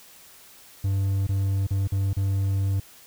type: tone with dropouts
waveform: triangle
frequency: 97.6 Hz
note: G2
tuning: 7 cents flat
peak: -19 dBFS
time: 0.84-2.8 s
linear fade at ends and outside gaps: 5 ms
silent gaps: 1.269-1.29 / 1.669-1.707 / 1.875-1.92 / 2.132-2.167 s
effects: white hiss -50 dBFS RMS until 3.06 s